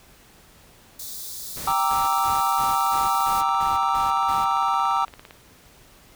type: high-pass noise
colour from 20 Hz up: white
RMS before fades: -35 dBFS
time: 0.99-3.41 s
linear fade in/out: 5 ms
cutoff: 3500 Hz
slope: 96 dB/octave
type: noise bursts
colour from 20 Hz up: pink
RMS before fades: -37 dBFS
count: 9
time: 1.56-4.45 s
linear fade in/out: 10 ms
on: 170 ms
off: 170 ms
type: chord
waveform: triangle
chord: E half-diminished seventh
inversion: first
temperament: equal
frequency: 784 / 932.3 / 1174.7 / 1318.5 Hz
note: G5 / Bb5 / D6 / E6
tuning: 0 / 0 / 0 / 0 cents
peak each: -23 dBFS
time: 1.67-5.05 s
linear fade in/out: 5 ms
type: click train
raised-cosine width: 0.3 ms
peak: -25 dBFS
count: 58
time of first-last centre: 2.07-5.309 s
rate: 17.6 Hz
effects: pink hiss -52 dBFS RMS until 6.15 s